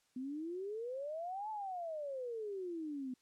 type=exponential two-way sweep; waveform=sine; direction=up then down; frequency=248.4 to 880 to 248.4 Hz; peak=-39 dBFS; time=0.16-3.14 s; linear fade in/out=5 ms; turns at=1.5 s; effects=white hiss -75 dBFS RMS until 3.21 s + low-pass 9000 Hz 12 dB/octave